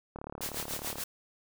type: click train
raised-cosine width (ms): 1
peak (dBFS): -26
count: 31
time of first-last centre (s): 0.16-0.984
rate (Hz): 36.4
type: noise with tremolo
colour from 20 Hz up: white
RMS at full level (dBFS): -35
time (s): 0.41-1.04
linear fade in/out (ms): 5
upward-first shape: sine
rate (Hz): 6.9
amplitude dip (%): 80
effects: none